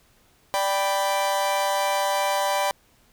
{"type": "chord", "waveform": "40% pulse", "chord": "G major", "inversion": "second", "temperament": "equal", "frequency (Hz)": [587.3, 784, 987.8], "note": ["D5", "G5", "B5"], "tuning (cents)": [0, 0, 0], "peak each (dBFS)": -25, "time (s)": [0.54, 2.71], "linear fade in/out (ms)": 0, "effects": ["pink hiss -60 dBFS RMS until 3.12 s"]}